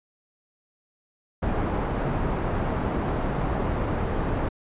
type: low-pass noise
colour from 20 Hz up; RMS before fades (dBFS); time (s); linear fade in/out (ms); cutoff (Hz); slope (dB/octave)
pink; -26; 1.42-4.49; 10; 1100; 12
effects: resampled to 8000 Hz